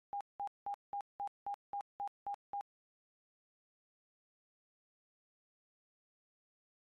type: tone bursts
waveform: sine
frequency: 808 Hz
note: G#5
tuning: 48 cents flat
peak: -37 dBFS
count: 10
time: 0.13-2.61 s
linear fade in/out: 0 ms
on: 77 ms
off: 190 ms
effects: AAC 32 kbps